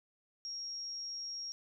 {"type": "tone", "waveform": "sine", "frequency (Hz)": 5588, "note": "F8", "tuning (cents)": 0, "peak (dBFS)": -39, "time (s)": [0.45, 1.52], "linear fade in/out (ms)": 0, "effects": []}